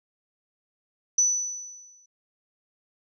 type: tone with exponential decay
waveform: sine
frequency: 5970 Hz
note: F#8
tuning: 15 cents sharp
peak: -16 dBFS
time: 1.18-2.06 s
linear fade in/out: 5 ms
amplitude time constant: 190 ms
effects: none